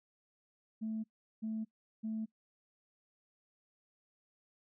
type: tone bursts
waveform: sine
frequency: 220 Hz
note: A3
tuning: in tune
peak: -34 dBFS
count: 3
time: 0.81-2.26 s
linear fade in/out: 20 ms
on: 230 ms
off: 380 ms
effects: noise-tail reverb RT60 0.1 s tail -23 dB re dry + tanh soft clip ceiling -31 dBFS